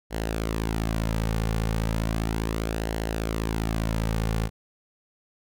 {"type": "tone with flanger", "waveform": "sawtooth", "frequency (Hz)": 55, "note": "A1", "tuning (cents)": 0, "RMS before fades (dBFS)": -27, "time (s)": [0.1, 4.5], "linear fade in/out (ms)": 50, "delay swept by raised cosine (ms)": [0.82, 3.12], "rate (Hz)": 0.35, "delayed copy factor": -0.5, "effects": []}